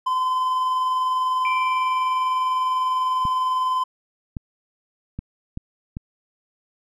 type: tone with tremolo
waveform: triangle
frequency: 1024 Hz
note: C6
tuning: 38 cents flat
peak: -16 dBFS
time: 0.06-3.84 s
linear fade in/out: 10 ms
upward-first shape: triangle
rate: 20 Hz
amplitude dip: 30%
type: tone with exponential decay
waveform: sine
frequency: 2349 Hz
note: D7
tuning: in tune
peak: -24 dBFS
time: 1.45-3.8 s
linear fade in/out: 1 ms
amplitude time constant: 510 ms
type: clicks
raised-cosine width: 5 ms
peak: -17 dBFS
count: 5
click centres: 3.253 / 4.368 / 5.19 / 5.574 / 5.969 s
effects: none